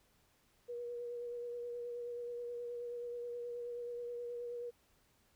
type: tone with vibrato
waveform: sine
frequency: 479.9 Hz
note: B4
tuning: 50 cents flat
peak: -40 dBFS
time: 0.68-4.71 s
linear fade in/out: 20 ms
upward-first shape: sine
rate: 9.4 Hz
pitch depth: 19 cents each way
effects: pink hiss -72 dBFS RMS until 5.35 s